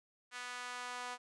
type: tone with high-pass filter sweep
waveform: sawtooth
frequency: 246.9 Hz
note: B3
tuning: in tune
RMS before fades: -44 dBFS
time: 0.31-1.18 s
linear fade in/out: 50 ms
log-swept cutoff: 1500 to 900 Hz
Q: 1.5
effects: resampled to 22050 Hz